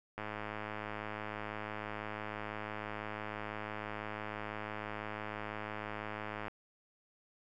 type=click train; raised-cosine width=0.5 ms; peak=-25 dBFS; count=669; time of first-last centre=0.18-6.482 s; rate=106 Hz; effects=none